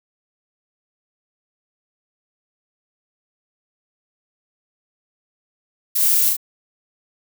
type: noise with echo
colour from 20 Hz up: violet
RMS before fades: -19 dBFS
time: 5.95-6.3 s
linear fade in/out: 10 ms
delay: 34 ms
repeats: 2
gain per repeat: -2 dB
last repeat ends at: 6.368 s
effects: none